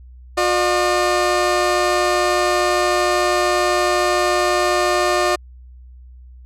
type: tone pair together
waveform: 20% pulse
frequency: 358.3 / 603.7 Hz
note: F4 / D5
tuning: +44 / +48 cents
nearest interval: major sixth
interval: 904 cents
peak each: -13 dBFS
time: 0.37-5.36 s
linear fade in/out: 10 ms
effects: added 62 Hz sine -38 dBFS peak until 6.45 s + low-pass 9000 Hz 12 dB/octave